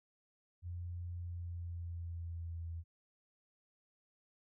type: tone with pitch glide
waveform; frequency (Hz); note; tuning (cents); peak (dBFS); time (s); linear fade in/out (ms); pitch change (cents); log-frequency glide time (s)
sine; 87.4 to 83.45; F2 to E2; +2 to +22; -40; 0.62-2.84; 50; -80; 1.13-2.69
effects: none